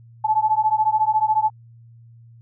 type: beating tone pair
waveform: sine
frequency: 858 / 872 Hz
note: A5 / A5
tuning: -44 / -16 cents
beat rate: 14 Hz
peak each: -19 dBFS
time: 0.24-1.5 s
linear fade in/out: 10 ms
effects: added 116 Hz sine -44 dBFS peak until 2.41 s